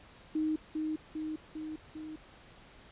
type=tone with echo; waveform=sine; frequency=311.1 Hz; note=D#4; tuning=in tune; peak=-28 dBFS; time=0.35-0.56 s; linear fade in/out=5 ms; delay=400 ms; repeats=4; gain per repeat=-3 dB; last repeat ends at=2.16 s; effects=pink hiss -56 dBFS RMS until 2.91 s + resampled to 8000 Hz